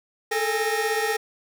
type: tone cluster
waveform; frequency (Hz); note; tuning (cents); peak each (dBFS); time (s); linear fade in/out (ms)
45% pulse; 431 / 447.4 / 813 / 1857; A4 / A4 / G#5 / A#6; -36 / +29 / -37 / -7; -28; 0.31-1.17; 10
effects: none